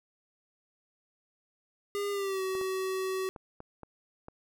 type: tone with pitch glide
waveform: square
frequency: 405.4 to 378.3 Hz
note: G#4 to F#4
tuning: -42 to +38 cents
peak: -31 dBFS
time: 1.95-3.29 s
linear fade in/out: 0 ms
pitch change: -120 cents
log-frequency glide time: 2.11-2.42 s
type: clicks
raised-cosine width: 1 ms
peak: -30 dBFS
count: 6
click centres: 2.552 / 2.613 / 3.362 / 3.604 / 3.833 / 4.284 s
effects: none